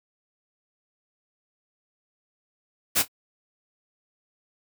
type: noise with echo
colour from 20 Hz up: white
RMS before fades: -21 dBFS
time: 2.95-3.03 s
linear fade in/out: 20 ms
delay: 26 ms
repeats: 2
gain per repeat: -15 dB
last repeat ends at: 3.082 s
effects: none